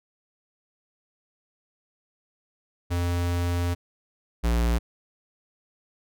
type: tone pair in turn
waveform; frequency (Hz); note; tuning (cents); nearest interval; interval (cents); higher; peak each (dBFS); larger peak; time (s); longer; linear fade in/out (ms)
square; 87.31 / 58.27; F2 / A#1; 0 / 0; perfect fifth; 700; first; -24 / -21; second; 2.9-3.75 / 4.43-4.79; first; 20
effects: none